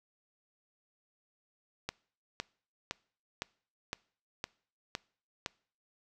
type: click train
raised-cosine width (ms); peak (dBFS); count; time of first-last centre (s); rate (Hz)
0.2; -17; 8; 1.89-5.461; 1.96
effects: noise-tail reverb RT60 0.5 s tail -24 dB re dry